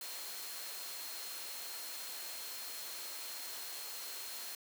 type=tone in noise; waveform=sine; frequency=4217 Hz; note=C8; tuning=13 cents sharp; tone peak=-50 dBFS; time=0.01-4.55 s; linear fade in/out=2 ms; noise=white; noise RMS=-45 dBFS; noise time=0.01-4.55 s; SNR=-8 dB; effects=high-pass 400 Hz 12 dB/octave